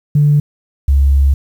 sine tone pair in turn, 146.83 / 69.29 Hz, D3 / C#2, 0 / 0 cents, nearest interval octave + minor second, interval 1300 cents, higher first, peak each -6 dBFS, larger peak neither, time 0.15-0.4 / 0.88-1.34 s, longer second, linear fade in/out 5 ms, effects tanh soft clip ceiling -2 dBFS + 7-bit

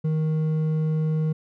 sine tone with hard clipping, 156.6 Hz, D#3, 11 cents sharp, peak -22 dBFS, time 0.04-1.33 s, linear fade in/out 10 ms, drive 5 dB, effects none

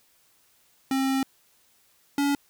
square tone pair in turn, 267.4 / 283.3 Hz, C4 / C#4, +38 / +38 cents, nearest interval minor second, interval 100 cents, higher second, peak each -23 / -22 dBFS, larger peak second, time 0.91-1.23 / 2.18-2.35 s, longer first, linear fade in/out 2 ms, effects white hiss -63 dBFS RMS until 2.49 s

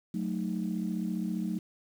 sine chord, D# diminished, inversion first, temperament equal, 185 / 220 / 311.1 Hz, F#3 / A3 / D#4, 0 / 0 / 0 cents, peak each -32 / -33 / -37 dBFS, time 0.14-1.59 s, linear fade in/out 5 ms, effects tanh soft clip ceiling -21 dBFS + 9-bit

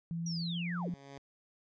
sine tone with pitch glide, 167.5 to 175.32 Hz, E3 to F3, +28 to +7 cents, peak -34 dBFS, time 0.11-0.94 s, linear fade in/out 0 ms, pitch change +79 cents, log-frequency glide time 0.32-0.79 s
sine linear sweep, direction down, 5860 to 185 Hz, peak -39 dBFS, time 0.26-0.9 s, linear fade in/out 5 ms
10% pulse tone with exponential growth, 138.59 Hz, C#3, in tune, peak -37 dBFS, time 0.3-1.18 s, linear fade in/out 0 ms, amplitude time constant 190 ms
effects resampled to 16000 Hz

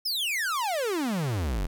45% pulse exponential sweep, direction down, 5370 to 40.33 Hz, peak -26 dBFS, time 0.05-1.67 s, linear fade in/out 10 ms, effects none

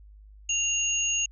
sine tone pair together, 2788 / 6631 Hz, F7 / G#8, -4 / -4 cents, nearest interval octave + minor third, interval 1500 cents, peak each -27 / -26 dBFS, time 0.49-1.26 s, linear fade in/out 5 ms, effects added 51 Hz sine -47 dBFS peak until 1.31 s

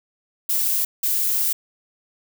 violet noise bursts at uneven times, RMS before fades -21 dBFS, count 2, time 0.49-0.85 / 1.03-1.53 s, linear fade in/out 5 ms, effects none

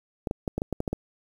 clicks, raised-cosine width 2 ms, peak -14 dBFS, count 9, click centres 0.272 / 0.311 / 0.478 / 0.58 / 0.619 / 0.727 / 0.804 / 0.878 / 0.93 s, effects 8-bit

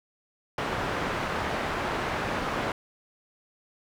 white low-pass noise, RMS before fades -30 dBFS, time 0.58-2.72 s, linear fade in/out 2 ms, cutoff 1400 Hz, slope 12 dB/octave, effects none

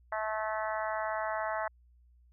harmonic tone, 217 Hz, A3, 24 cents flat, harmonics 3 / 4 / 5 / 6 / 7 / 8 / 9, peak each -35 / -37 / -39 / -41 / -42 / -43 / -44 dBFS, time 0.12-1.68 s, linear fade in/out 5 ms, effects added 60 Hz sine -59 dBFS peak until 2.32 s

